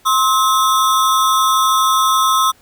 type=ring-modulated tone; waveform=square; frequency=1174.7 Hz; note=D6; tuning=in tune; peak=-9 dBFS; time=0.05-2.52 s; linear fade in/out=20 ms; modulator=116 Hz; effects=pink hiss -51 dBFS RMS until 2.61 s